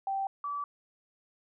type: tone pair in turn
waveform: sine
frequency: 780 / 1152.3 Hz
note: G5 / D6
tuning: -9 / -33 cents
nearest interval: perfect fifth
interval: 676 cents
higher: second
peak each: -29 / -32 dBFS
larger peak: first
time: 0.07-0.27 / 0.44-0.64 s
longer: neither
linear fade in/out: 2 ms
effects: none